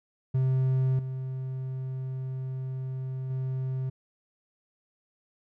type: tone with level steps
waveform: triangle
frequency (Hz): 130.81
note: C3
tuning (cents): 0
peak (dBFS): -20 / -29 / -26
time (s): 0.34-3.9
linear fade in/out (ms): 10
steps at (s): 0.99 / 3.3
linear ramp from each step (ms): 2
effects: none